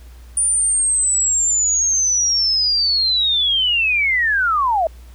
sine linear sweep, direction down, 9397 to 622 Hz, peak -14 dBFS, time 0.37-4.87 s, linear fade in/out 2 ms, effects added 60 Hz sine -37 dBFS peak until 5.14 s + pink hiss -51 dBFS RMS until 5.14 s

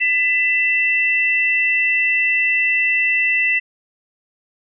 sine tone pair together, 2000 / 2670 Hz, B6 / E7, +21 / +22 cents, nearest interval perfect fourth, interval 501 cents, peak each -17 dBFS, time 0-3.6 s, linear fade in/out 20 ms, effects none

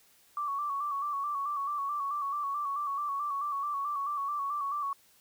sine tone with vibrato, 1143 Hz, D6, 47 cents flat, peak -30 dBFS, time 0.37-4.93 s, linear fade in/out 2 ms, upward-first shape square, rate 4.6 Hz, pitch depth 47 cents each way, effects white hiss -63 dBFS RMS until 5.2 s

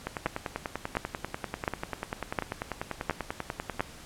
two click trains, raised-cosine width 0.5 ms, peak -16 / -11 dBFS, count 39 / 6, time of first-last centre 0.07-3.795 / 0.26-3.806 s, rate 10.2 / 1.41 Hz, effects pink hiss -48 dBFS RMS until 4.05 s + low-pass 11000 Hz 12 dB/octave

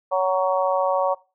harmonic tone, 186.6 Hz, F#3, 15 cents sharp, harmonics 3 / 4 / 5 / 6, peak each -21 / -25 / -25 / -26 dBFS, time 0.11-1.15 s, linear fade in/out 20 ms, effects noise-tail reverb RT60 0.3 s tail -20 dB re dry

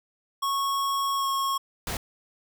square tone with pitch glide, 1102 to 1091.2 Hz, C#6 to C#6, -11 to -28 cents, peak -25 dBFS, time 0.42-1.58 s, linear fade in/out 10 ms, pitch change -17 cents, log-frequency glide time 1.16-1.26 s
pink noise, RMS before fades -31 dBFS, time 1.87-1.97 s, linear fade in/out 2 ms
effects none

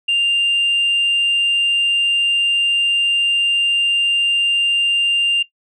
sine tone, 2794 Hz, F7, in tune, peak -11 dBFS, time 0.08-5.43 s, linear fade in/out 10 ms, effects noise-tail reverb RT60 0.1 s tail -18 dB re dry + tanh soft clip ceiling -11 dBFS

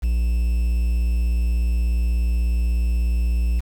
triangle tone with quantisation, 58.27 Hz, A#1, in tune, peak -15 dBFS, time 0.02-3.61 s, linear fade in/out 20 ms, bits 7, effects none

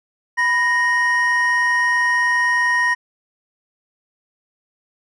triangle tone pair together, 987.8 / 1864.7 Hz, B5 / A#6, 0 / 0 cents, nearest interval major seventh, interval 1100 cents, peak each -19 / -14 dBFS, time 0.37-2.95 s, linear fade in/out 20 ms, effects resampled to 22050 Hz

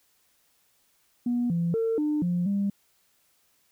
sine tone with pitch steps, 242 / 169.8 / 452.4 / 300.1 / 176.1 / 199.8 Hz, B3 / F3 / A4 / D4 / F3 / G3, -35 / -48 / +48 / +38 / +15 / +33 cents, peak -22 dBFS, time 1.26-2.7 s, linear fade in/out 5 ms, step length 240 ms, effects tanh soft clip ceiling -19 dBFS + white hiss -67 dBFS RMS until 3.71 s

